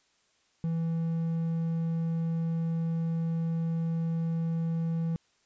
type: tone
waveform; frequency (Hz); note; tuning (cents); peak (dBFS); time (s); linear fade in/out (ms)
triangle; 164.81; E3; 0; -25; 0.64-5.16; 0
effects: white hiss -69 dBFS RMS until 5.45 s + resampled to 16000 Hz